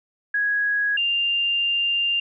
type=tone pair in turn; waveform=sine; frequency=1661.2 / 2794 Hz; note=G#6 / F7; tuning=0 / 0 cents; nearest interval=major sixth; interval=900 cents; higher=second; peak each=-19 dBFS; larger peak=neither; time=0.34-0.97 / 0.97-2.2 s; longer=second; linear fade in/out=5 ms; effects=none